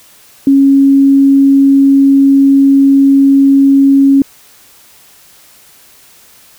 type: tone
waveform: sine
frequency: 274.9 Hz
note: C#4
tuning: 14 cents flat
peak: -3 dBFS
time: 0.47-4.22 s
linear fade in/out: 2 ms
effects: white hiss -42 dBFS RMS until 6.58 s